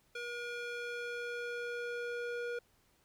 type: tone with band-pass filter sweep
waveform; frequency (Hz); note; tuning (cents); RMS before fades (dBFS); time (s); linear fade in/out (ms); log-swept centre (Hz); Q
square; 478.9; A#4; +47; -40; 0.15-2.59; 5; 2100 to 1000; 0.92
effects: pink hiss -71 dBFS RMS until 3.04 s